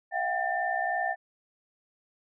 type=tone cluster; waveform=sine; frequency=658 / 718 / 781 / 1791 Hz; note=E5 / F5 / G5 / A6; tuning=-3 / +48 / -7 / +30 cents; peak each=-35 / -31 / -32 / -31 dBFS; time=0.11-1.16 s; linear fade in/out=50 ms; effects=none